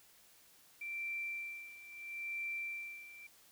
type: tone with tremolo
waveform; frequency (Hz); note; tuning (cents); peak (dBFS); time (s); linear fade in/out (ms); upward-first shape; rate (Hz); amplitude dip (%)
sine; 2349; D7; 0; -37; 0.81-3.27; 5; sine; 0.75; 80
effects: white hiss -64 dBFS RMS until 3.51 s